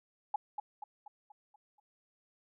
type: tone with echo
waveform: sine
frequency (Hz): 834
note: G#5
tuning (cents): +7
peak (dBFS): -28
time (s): 0.34-0.36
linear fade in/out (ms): 5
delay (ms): 240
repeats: 6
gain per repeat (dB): -6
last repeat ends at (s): 1.8
effects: none